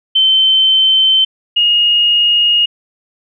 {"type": "tone pair in turn", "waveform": "sine", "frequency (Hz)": [3086, 2862], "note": ["G7", "F7"], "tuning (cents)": [-28, 42], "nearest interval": "minor second", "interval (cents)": 130, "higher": "first", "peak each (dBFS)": [-7, -8], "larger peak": "first", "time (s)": [[0.15, 1.25], [1.56, 2.66]], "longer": "neither", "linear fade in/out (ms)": 10, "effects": []}